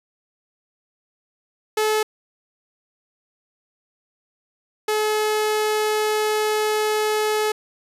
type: tone pair in turn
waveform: sawtooth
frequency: 430.7 / 427.7 Hz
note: A4 / A4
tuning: -37 / -49 cents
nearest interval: unison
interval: 12 cents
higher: first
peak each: -14 / -15 dBFS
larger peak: first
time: 1.77-2.03 / 4.88-7.52 s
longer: second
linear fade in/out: 5 ms
effects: resampled to 32000 Hz